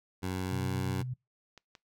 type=tone with pitch glide; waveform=15% pulse; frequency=92.5 to 93.52 Hz; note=F#2 to F#2; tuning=0 to +19 cents; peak=-26 dBFS; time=0.22-1.03 s; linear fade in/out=20 ms; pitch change=+19 cents; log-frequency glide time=0.35-0.68 s
type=tone with tremolo; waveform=sine; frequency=126.5 Hz; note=B2; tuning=42 cents sharp; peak=-32 dBFS; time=0.51-1.14 s; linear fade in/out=10 ms; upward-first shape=sine; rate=8.5 Hz; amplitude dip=30%
type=clicks; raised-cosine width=0.2 ms; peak=-33 dBFS; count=2; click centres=1.577 / 1.752 s
effects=noise-tail reverb RT60 0.2 s tail -24 dB re dry